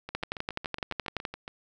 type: two click trains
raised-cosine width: 0.3 ms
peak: -14 / -22 dBFS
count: 14 / 11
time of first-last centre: 0.15-1.252 / 0.09-1.479 s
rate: 11.8 / 7.2 Hz
effects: none